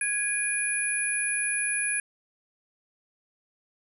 sine tone cluster, 1664 / 2427 / 10160 Hz, G#6 / D#7 / D#9, +3 / -44 / +35 cents, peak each -31 / -32 / -27 dBFS, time 0.01-2 s, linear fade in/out 2 ms, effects none

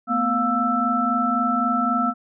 sine tone cluster, 224.1 / 247.9 / 704 / 1324 Hz, A3 / B3 / F5 / E6, +32 / +7 / +14 / +7 cents, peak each -27 / -24 / -26 / -21 dBFS, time 0.07-2.14 s, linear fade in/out 50 ms, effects none

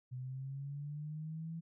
sine linear sweep, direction up, 125.2 to 166.2 Hz, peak -40 dBFS, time 0.11-1.61 s, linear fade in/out 20 ms, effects none

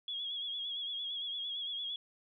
sine tone with vibrato, 3335 Hz, G#7, 7 cents sharp, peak -36 dBFS, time 0.08-1.96 s, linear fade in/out 2 ms, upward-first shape sine, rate 8.8 Hz, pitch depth 52 cents each way, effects none

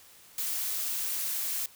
blue noise, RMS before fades -32 dBFS, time 0.38-1.66 s, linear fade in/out 2 ms, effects white hiss -55 dBFS RMS until 1.75 s

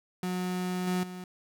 35% pulse tone with level steps, 181.9 Hz, F#3, 29 cents flat, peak -28 / -25 / -37 dBFS, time 0.23-1.24 s, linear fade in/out 2 ms, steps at 0.87 / 1.03 s, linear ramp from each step 5 ms, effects none

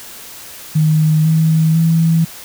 sine tone with pitch steps, 155.56 / 159.66 / 163.86 Hz, D#3 / D#3 / E3, 0 / +45 / -10 cents, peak -9 dBFS, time 0.75-2.25 s, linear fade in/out 10 ms, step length 500 ms, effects white hiss -34 dBFS RMS until 2.44 s

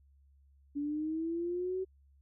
sine linear sweep, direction up, 284.4 to 380 Hz, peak -32 dBFS, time 0.75-1.85 s, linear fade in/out 20 ms, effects added 69 Hz sine -61 dBFS peak until 2.21 s

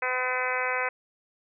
harmonic tone, 253.7 Hz, B3, 47 cents sharp, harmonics 2 / 3 / 4 / 5 / 6 / 7 / 8 / 9 / 10, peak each -33 / -36 / -33 / -36 / -32 / -37 / -32 / -36 / -36 dBFS, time 0.02-0.89 s, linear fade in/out 5 ms, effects none

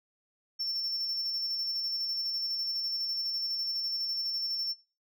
sine tone with tremolo, 5410 Hz, E8, 44 cents sharp, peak -27 dBFS, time 0.59-4.74 s, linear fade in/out 20 ms, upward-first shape square, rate 12 Hz, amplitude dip 35%, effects noise-tail reverb RT60 0.3 s tail -19 dB re dry + tanh soft clip ceiling -28 dBFS

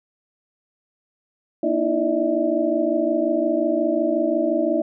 sine tone cluster, 239.6 / 306.1 / 331.7 / 593 / 647 Hz, A#3 / D#4 / E4 / D5 / E5, +48 / -28 / +11 / +17 / -32 cents, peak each -28 / -24 / -23 / -24 / -24 dBFS, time 1.63-4.82 s, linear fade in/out 5 ms, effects none

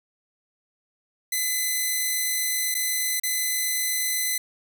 5% pulse tone with dropouts, 2019 Hz, B6, 38 cents sharp, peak -13 dBFS, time 1.32-4.38 s, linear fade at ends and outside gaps 5 ms, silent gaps 2.744-2.749 / 3.199-3.234 s, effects none

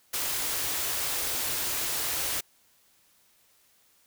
white band-stop noise, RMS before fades -30 dBFS, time 0.13-2.41 s, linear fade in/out 10 ms, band 160 to 250 Hz, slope 96 dB/octave, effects white hiss -64 dBFS RMS until 4.06 s

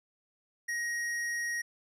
square tone, 1884 Hz, A#6, 18 cents sharp, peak -32 dBFS, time 0.68-1.62 s, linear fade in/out 10 ms, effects low-pass 11000 Hz 12 dB/octave

